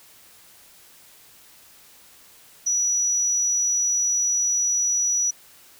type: tone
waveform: sine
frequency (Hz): 5870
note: F#8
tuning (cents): -15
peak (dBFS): -19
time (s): 2.66-5.31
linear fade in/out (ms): 10
effects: white hiss -51 dBFS RMS until 5.79 s